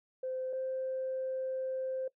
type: tone pair in turn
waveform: sine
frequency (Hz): 517 / 522.4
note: C5 / C5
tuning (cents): -21 / -3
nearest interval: unison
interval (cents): 18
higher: second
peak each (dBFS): -33 / -32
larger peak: second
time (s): 0.23-0.53 / 0.53-2.08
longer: second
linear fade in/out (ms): 5
effects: noise-tail reverb RT60 0.1 s tail -21 dB re dry + tanh soft clip ceiling -28 dBFS